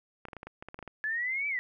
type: clicks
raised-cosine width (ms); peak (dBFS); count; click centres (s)
0.5; -27; 12; 0.253 / 0.285 / 0.332 / 0.367 / 0.431 / 0.47 / 0.625 / 0.686 / 0.744 / 0.79 / 0.827 / 0.877
type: exponential two-way sweep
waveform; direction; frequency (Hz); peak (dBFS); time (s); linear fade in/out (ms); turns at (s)
sine; up then down; 1703 to 2332 to 1900; -29; 1.04-1.59; 0; 1.48
effects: none